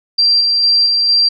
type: tone with tremolo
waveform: sine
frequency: 4721 Hz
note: D8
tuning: 8 cents sharp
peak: -8 dBFS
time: 0.18-1.29 s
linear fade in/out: 10 ms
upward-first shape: square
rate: 2.2 Hz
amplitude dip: 25%
effects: none